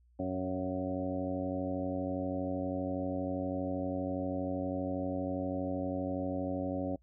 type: harmonic tone with a mistuned harmonic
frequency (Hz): 92.5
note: F#2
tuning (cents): 0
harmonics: 1 / 2 / 3 / 4 / 5 / 6 / 7 / 8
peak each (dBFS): -42 / -41 / -35 / -46 / -47 / -38 / -44 / -45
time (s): 0.19-6.96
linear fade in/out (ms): 5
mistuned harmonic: 7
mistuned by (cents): +24
effects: noise-tail reverb RT60 0.1 s tail -26 dB re dry + added 60 Hz sine -62 dBFS peak until 7.02 s